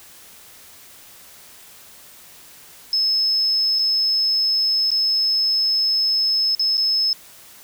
sine tone with dropouts, 5200 Hz, E8, 24 cents flat, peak -16 dBFS, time 2.93-7.13 s, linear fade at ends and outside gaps 1 ms, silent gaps 3.788-3.792 / 4.905-4.916 / 6.55-6.595 / 6.771-6.778 s, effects white hiss -45 dBFS RMS until 7.63 s

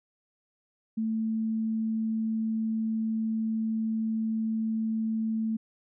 sine tone, 221.7 Hz, A3, 13 cents sharp, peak -26 dBFS, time 0.97-5.57 s, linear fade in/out 10 ms, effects none

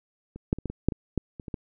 clicks, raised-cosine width 3 ms, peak -27 / -9 / -23 / -17 / -22 / -7 / -19 / -12 / -25 / -24 / -18 dBFS, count 11, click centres 0.36 / 0.529 / 0.586 / 0.657 / 0.7 / 0.886 / 0.922 / 1.177 / 1.398 / 1.482 / 1.542 s, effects none

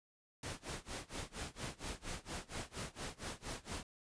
pink noise with tremolo, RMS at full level -42 dBFS, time 0.43-3.83 s, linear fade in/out 2 ms, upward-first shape sine, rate 4.3 Hz, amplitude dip 95%, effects resampled to 22050 Hz

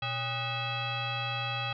sine tone with frequency modulation, 1244.5 Hz, D#6, in tune, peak -30 dBFS, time 0.02-1.73 s, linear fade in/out 5 ms, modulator 683 Hz, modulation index 3.4, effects none

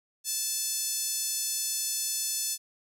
5% pulse tone with high-pass filter, 874 Hz, A5, 12 cents flat, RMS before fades -31 dBFS, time 0.24-2.58 s, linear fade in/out 50 ms, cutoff 5600 Hz, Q 1, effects none

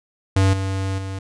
square tone with level steps, 96.2 Hz, G2, 32 cents flat, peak -14 / -22 / -27 dBFS, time 0.36-1.19 s, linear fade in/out 5 ms, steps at 0.53 / 0.98 s, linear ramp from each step 5 ms, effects resampled to 22050 Hz

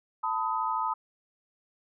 sine tone cluster, 888 / 1001 / 1260 Hz, A5 / B5 / D#6, +16 / +23 / +21 cents, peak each -31 dBFS, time 0.23-0.94 s, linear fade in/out 10 ms, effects none

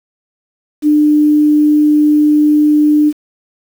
sine tone with quantisation, 299.6 Hz, D4, 35 cents sharp, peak -6 dBFS, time 0.82-3.13 s, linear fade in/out 50 ms, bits 6, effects none

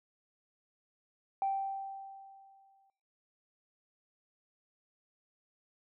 sine tone with exponential decay, 781 Hz, G5, 7 cents flat, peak -27 dBFS, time 1.42-2.9 s, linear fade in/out 1 ms, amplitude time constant 320 ms, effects noise-tail reverb RT60 0.9 s tail -24 dB re dry + tanh soft clip ceiling -24 dBFS

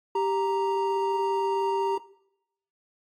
triangle tone pair together, 392 / 932.3 Hz, G4 / A#5, 0 / 0 cents, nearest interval octave + minor third, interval 1500 cents, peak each -24 dBFS, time 0.15-1.98 s, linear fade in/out 5 ms, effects noise-tail reverb RT60 0.8 s tail -20 dB re dry + AAC 48 kbps

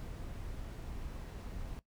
brown noise, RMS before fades -43 dBFS, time 0-1.79 s, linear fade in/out 0 ms, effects noise-tail reverb RT60 0.1 s tail -18 dB re dry

